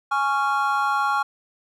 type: chord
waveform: triangle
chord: Db major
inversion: second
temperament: just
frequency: 831.5 / 1108.7 / 1385.9 Hz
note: Ab5 / Db6 / F6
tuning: +2 / 0 / -14 cents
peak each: -22 dBFS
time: 0.11-1.23 s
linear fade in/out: 10 ms
effects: none